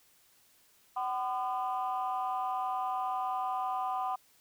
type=tone cluster; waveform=sine; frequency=758 / 1012 / 1215 Hz; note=F#5 / B5 / D#6; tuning=+42 / +42 / -42 cents; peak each=-32 / -35 / -37 dBFS; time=0.96-4.16 s; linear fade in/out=10 ms; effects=tanh soft clip ceiling -24 dBFS + white hiss -65 dBFS RMS until 4.4 s